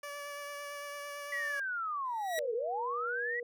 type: tone with vibrato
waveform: 15% pulse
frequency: 576 Hz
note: D5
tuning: 34 cents flat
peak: -34 dBFS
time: 0.03-1.6 s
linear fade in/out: 5 ms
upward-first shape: triangle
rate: 8.9 Hz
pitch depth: 16 cents each way
type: linear two-way sweep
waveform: sine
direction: down then up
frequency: 1975.5 to 423.9 to 1975.5 Hz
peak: -33 dBFS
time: 1.32-3.4 s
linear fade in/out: 5 ms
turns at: 2.54 s
type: tone with exponential growth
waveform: sawtooth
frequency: 1926 Hz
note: B6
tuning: 44 cents flat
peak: -29 dBFS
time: 2.05-2.39 s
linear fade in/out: 0 ms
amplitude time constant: 73 ms
type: tone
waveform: sine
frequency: 480.8 Hz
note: B4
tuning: 46 cents flat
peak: -38 dBFS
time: 2.38-3.43 s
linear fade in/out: 2 ms
effects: none